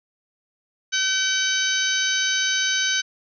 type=harmonic tone; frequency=765 Hz; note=G5; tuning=42 cents flat; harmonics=2 / 3 / 4 / 5 / 6 / 7 / 8; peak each=-24 / -31 / -26 / -28 / -30 / -35 / -26 dBFS; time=0.92-3.02 s; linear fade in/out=20 ms; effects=none